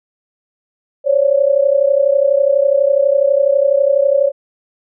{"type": "tone pair together", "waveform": "sine", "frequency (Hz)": [539.9, 572], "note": ["C#5", "D5"], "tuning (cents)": [-46, -46], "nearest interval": "minor second", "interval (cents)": 100, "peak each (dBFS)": [-13, -12], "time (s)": [1.04, 4.32], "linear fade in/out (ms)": 50, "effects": []}